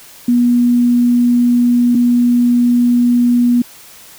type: tone pair in turn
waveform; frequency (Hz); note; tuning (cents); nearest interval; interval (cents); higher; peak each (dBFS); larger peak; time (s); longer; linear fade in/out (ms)
sine; 242.1 / 242.1; B3 / B3; -34 / -34; unison; 0; neither; -8; neither; 0.28-1.95 / 1.95-3.62; neither; 5
effects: white hiss -39 dBFS RMS until 4.18 s